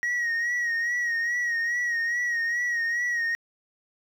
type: tone with vibrato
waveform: sine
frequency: 1893 Hz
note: A#6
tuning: 26 cents sharp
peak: -21 dBFS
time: 0.03-3.35 s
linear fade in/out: 0 ms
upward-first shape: sine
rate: 2.4 Hz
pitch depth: 50 cents each way
effects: tanh soft clip ceiling -23 dBFS + 9-bit